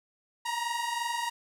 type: tone pair together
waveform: sawtooth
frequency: 932.3 / 955.2 Hz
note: A#5 / A#5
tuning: 0 / +42 cents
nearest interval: unison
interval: 42 cents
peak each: -29 / -29 dBFS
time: 0.45-1.3 s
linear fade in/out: 10 ms
effects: low-pass 11000 Hz 12 dB/octave + 10-bit